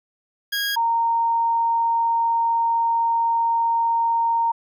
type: tone pair in turn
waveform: 20% pulse / sine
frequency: 1639 / 923.9 Hz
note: G#6 / A#5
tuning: -23 / -16 cents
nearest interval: minor seventh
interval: 993 cents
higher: first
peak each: -17 dBFS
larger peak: neither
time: 0.52-0.76 / 0.76-4.52 s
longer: second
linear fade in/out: 10 ms
effects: none